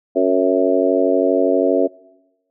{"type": "harmonic tone with a mistuned harmonic", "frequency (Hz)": 92.5, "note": "F#2", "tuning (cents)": 0, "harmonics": [3, 4, 5, 6, 7], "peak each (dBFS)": [-19, -19, -19, -19, -19], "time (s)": [0.15, 1.88], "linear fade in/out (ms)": 20, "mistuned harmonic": 7, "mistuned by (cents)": 27, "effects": ["noise-tail reverb RT60 1.0 s tail -23 dB re dry"]}